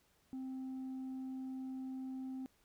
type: tone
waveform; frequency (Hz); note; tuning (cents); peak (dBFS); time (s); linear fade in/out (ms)
sine; 261.6; C4; 0; -38; 0.33-2.46; 0
effects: tanh soft clip ceiling -40 dBFS + pink hiss -73 dBFS RMS until 2.64 s